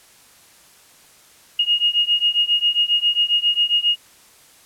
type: beating tone pair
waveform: sine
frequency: 2859 / 2866.4 Hz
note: F7 / F7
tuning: +40 / +44 cents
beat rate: 7.4 Hz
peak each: -19 / -18 dBFS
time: 1.59-3.96 s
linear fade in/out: 5 ms
effects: white hiss -50 dBFS RMS until 4.65 s + low-pass 12000 Hz 12 dB/octave